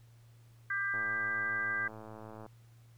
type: harmonic tone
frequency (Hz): 396.9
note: G4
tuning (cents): +22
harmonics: 3 / 4 / 5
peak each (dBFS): -41 / -32 / -39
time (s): 0.7-1.88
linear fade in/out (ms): 5
type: click train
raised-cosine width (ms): 1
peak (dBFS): -34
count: 167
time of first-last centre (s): 0.94-2.463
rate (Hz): 109
effects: added 116 Hz sine -56 dBFS peak until 2.97 s + pink hiss -69 dBFS RMS until 2.97 s